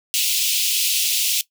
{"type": "high-pass noise", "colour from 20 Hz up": "pink", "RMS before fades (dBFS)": -20, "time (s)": [0.14, 1.41], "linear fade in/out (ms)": 0, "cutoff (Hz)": 2600, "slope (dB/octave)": 48, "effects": ["noise-tail reverb RT60 0.1 s tail -18 dB re dry"]}